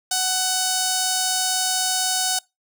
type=tone with notch filter; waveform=5% pulse; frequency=746 Hz; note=F#5; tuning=14 cents sharp; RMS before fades=-22 dBFS; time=0.11-2.39 s; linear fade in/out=5 ms; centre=2100 Hz; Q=0.99; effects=noise-tail reverb RT60 0.2 s tail -23 dB re dry